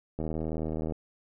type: click train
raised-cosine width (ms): 2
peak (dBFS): -20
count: 59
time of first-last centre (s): 0.19-0.922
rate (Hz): 79.2
effects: none